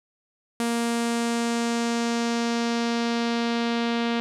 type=tone with low-pass filter sweep; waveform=sawtooth; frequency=234 Hz; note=A#3; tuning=7 cents sharp; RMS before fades=-25 dBFS; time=0.6-4.2 s; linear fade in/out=0 ms; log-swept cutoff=10000 to 3600 Hz; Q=1.6; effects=none